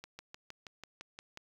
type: slowing click train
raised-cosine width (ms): 0.2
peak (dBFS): -28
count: 9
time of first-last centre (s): 0.04-1.374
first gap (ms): 150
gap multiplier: 1.03
effects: high-pass 60 Hz 12 dB/octave + 9-bit